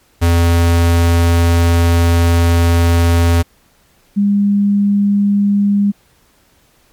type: tone pair in turn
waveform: square / sine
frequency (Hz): 85 / 202.2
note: F2 / G#3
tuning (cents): -46 / -46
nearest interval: octave + minor third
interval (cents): 1500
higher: second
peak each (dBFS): -9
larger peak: neither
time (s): 0.21-3.43 / 4.16-5.92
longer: first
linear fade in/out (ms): 20
effects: pink hiss -53 dBFS RMS until 6.92 s + MP3 96 kbps